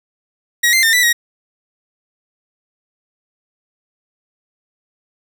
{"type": "tone with pitch steps", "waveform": "sawtooth", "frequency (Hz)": [1901, 2083, 1811, 1974, 1892], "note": ["A#6", "C7", "A6", "B6", "A#6"], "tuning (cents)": [33, -8, 49, -1, 25], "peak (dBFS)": -7, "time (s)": [0.63, 1.13], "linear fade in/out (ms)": 10, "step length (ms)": 100, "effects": []}